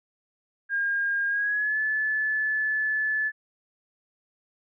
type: tone with pitch glide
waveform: sine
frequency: 1616 to 1732 Hz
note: G#6 to A6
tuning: -48 to -28 cents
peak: -23 dBFS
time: 0.69-3.32 s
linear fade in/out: 50 ms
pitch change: +120 cents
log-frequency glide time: 1.28-1.78 s
effects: none